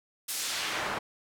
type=noise with band-pass filter sweep; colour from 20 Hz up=pink; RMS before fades=-33 dBFS; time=0.28-0.99 s; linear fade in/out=10 ms; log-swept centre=11000 to 770 Hz; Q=0.72; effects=none